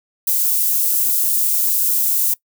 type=high-pass noise; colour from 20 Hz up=white; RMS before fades=-17 dBFS; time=0.27-2.34 s; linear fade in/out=5 ms; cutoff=11000 Hz; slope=12 dB/octave; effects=noise-tail reverb RT60 0.1 s tail -22 dB re dry